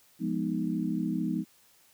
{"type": "chord", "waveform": "sine", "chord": "F half-diminished seventh", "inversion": "none", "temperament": "equal", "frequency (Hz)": [174.61, 207.7, 246.9, 311.1], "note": ["F3", "Ab3", "Cb4", "Eb4"], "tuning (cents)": [0, 0, 0, 0], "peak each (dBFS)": -33, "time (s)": [0.19, 1.45], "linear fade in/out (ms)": 50, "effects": ["white hiss -62 dBFS RMS until 1.93 s"]}